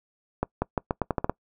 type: accelerating click train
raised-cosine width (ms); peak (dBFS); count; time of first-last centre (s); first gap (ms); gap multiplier
1; -10; 9; 0.43-1.296; 190; 0.83
effects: noise-tail reverb RT60 0.1 s tail -24 dB re dry

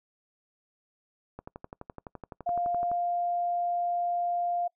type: click train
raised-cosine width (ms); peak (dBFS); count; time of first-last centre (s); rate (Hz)
1; -26; 19; 1.39-2.915; 11.8
type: tone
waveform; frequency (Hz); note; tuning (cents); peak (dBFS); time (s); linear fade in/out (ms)
sine; 700; F5; +4; -26; 2.46-4.68; 10
effects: noise-tail reverb RT60 0.1 s tail -26 dB re dry

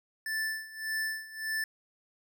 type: tone with tremolo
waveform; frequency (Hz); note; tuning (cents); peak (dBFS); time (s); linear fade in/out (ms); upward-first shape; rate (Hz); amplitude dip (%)
square; 1760; A6; 0; -30; 0.26-1.64; 2; sine; 1.7; 85
effects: none

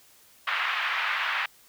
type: band-pass noise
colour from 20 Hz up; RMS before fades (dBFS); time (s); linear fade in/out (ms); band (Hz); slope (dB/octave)
pink; -28; 0.47-1.46; 5; 1100 to 2900; 24
effects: white hiss -57 dBFS RMS until 1.68 s

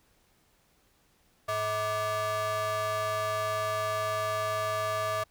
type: ring-modulated tone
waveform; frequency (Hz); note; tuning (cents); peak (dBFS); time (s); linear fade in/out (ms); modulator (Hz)
square; 268.2; C4; +43; -26; 1.48-5.24; 10; 909
effects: pink hiss -67 dBFS RMS until 5.3 s

